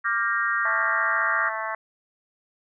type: chord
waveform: sine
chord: G minor seventh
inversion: second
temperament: equal with one note detuned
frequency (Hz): 1174.7 / 1396.9 / 1599.1 / 1864.7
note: D6 / F6 / G6 / Bb6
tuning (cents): 0 / 0 / +34 / 0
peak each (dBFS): -27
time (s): 0.04-1.5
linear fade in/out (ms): 20
type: harmonic tone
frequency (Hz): 220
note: A3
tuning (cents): 0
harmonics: 3 / 4 / 5 / 6 / 7 / 8 / 9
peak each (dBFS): -34 / -34 / -32 / -37 / -36 / -35 / -37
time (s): 0.65-1.75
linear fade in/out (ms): 2
effects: none